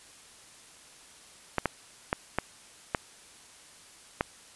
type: clicks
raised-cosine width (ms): 0.5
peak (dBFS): -10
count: 6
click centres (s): 1.583 / 1.657 / 2.129 / 2.386 / 2.948 / 4.209
effects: white hiss -53 dBFS RMS until 4.55 s + resampled to 24000 Hz